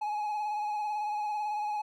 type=tone with vibrato; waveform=triangle; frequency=841 Hz; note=G#5; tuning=22 cents sharp; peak=-28 dBFS; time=0.01-1.82 s; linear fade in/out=10 ms; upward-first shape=sine; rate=18 Hz; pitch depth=32 cents each way; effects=none